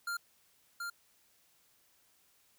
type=tone with echo; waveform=square; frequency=1396 Hz; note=F6; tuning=1 cent flat; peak=-35 dBFS; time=0.07-0.17 s; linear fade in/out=5 ms; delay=730 ms; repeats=1; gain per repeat=-3 dB; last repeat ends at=0.9 s; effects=white hiss -69 dBFS RMS until 2.58 s